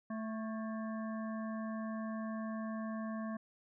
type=harmonic tone with a mistuned harmonic; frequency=220 Hz; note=A3; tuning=in tune; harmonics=1 / 3 / 5 / 7 / 8; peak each=-38 / -46 / -48 / -55 / -56 dBFS; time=0.1-3.37 s; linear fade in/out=5 ms; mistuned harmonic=7; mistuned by=+74 cents; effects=none